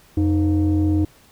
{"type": "tone pair together", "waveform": "sine", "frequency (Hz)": [88.06, 309.3], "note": ["F2", "D#4"], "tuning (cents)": [15, -10], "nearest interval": "octave + minor seventh", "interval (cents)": 2175, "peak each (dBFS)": -16, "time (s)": [0.17, 1.05], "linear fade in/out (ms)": 5, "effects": ["tanh soft clip ceiling -12 dBFS", "pink hiss -52 dBFS RMS until 1.31 s"]}